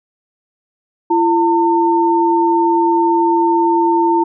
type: tone pair together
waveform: sine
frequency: 338.8 / 904.5 Hz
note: E4 / A5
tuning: +48 / +48 cents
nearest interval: octave + perfect fourth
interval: 1700 cents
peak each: -13 dBFS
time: 1.1-4.24 s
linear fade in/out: 10 ms
effects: none